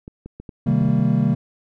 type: clicks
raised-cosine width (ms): 3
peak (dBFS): -22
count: 10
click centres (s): 0.079 / 0.26 / 0.4 / 0.492 / 0.674 / 0.714 / 0.817 / 0.852 / 0.889 / 0.994
type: chord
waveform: triangle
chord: C minor seventh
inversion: none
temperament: equal with one note detuned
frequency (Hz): 130.81 / 155.56 / 196 / 229.2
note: C3 / Eb3 / G3 / Bb3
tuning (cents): 0 / 0 / 0 / -29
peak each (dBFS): -19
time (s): 0.66-1.35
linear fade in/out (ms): 10
effects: none